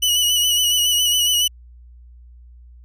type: tone with vibrato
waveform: sawtooth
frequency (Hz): 2946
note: F#7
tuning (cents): -8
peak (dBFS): -12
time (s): 0.02-1.48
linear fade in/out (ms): 10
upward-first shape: sine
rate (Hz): 7.2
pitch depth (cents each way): 37
effects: added 60 Hz sine -41 dBFS peak until 2.84 s